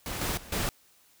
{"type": "noise with level steps", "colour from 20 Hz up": "pink", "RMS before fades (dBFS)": [-35, -30, -47, -30], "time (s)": [0.06, 0.69], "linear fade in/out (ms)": 0, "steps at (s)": [0.21, 0.37, 0.52], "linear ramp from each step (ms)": 5, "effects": ["white hiss -62 dBFS RMS until 1.2 s"]}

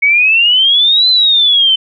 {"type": "exponential two-way sweep", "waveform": "sine", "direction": "up then down", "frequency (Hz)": [2217, 4083, 3047], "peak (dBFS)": -6, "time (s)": [0.02, 1.76], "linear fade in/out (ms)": 10, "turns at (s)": 1.09, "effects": []}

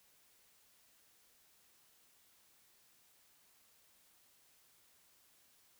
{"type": "silence", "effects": ["white hiss -69 dBFS RMS until 5.79 s"]}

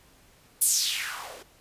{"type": "noise with band-pass filter sweep", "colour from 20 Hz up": "blue", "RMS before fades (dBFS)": -28, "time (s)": [0.61, 1.43], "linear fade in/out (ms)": 10, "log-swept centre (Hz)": [11000, 360], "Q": 3, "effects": ["pink hiss -58 dBFS RMS until 1.6 s", "resampled to 32000 Hz"]}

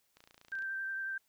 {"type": "click train", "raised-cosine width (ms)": 0.2, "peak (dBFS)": -39, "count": 14, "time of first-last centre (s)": [0.17, 0.623], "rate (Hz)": 28.7}
{"type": "tone with vibrato", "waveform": "sine", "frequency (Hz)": 1568, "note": "G6", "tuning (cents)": 0, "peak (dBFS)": -35, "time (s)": [0.52, 1.18], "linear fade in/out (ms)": 5, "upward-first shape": "sine", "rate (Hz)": 11, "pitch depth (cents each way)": 15}
{"effects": ["white hiss -75 dBFS RMS until 1.28 s"]}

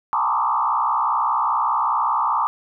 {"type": "tone with frequency modulation", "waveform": "sine", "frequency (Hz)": 1042, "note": "C6", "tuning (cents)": -7, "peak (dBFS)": -17, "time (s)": [0.13, 2.47], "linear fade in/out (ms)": 0, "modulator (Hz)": 62.5, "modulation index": 3.2, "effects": []}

